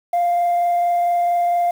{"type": "tone with frequency modulation", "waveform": "sine", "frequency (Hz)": 698.5, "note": "F5", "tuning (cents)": 0, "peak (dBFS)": -13, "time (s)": [0.13, 1.71], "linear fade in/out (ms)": 5, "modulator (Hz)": 24.4, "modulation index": 0.22, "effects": ["tanh soft clip ceiling -13 dBFS", "7-bit"]}